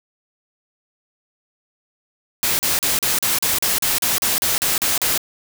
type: noise bursts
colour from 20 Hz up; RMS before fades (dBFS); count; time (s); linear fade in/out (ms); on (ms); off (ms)
white; -19; 14; 2.43-5.177; 0; 160; 39
effects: none